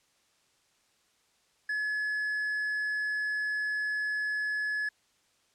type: tone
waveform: triangle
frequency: 1704 Hz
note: G#6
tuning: 44 cents sharp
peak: -27 dBFS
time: 1.69-4.89 s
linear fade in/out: 5 ms
effects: white hiss -69 dBFS RMS until 5.54 s + low-pass 8000 Hz 12 dB/octave